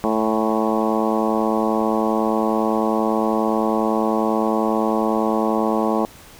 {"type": "harmonic tone with a mistuned harmonic", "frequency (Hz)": 110, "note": "A2", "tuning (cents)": 0, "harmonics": [2, 3, 4, 5, 6, 7, 8, 9, 10], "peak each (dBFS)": [-22, -24, -25, -26, -27, -27, -28, -29, -29], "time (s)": [0.04, 6.05], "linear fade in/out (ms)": 0, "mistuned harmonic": 8, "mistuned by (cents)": -35, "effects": ["pink hiss -44 dBFS RMS until 6.39 s"]}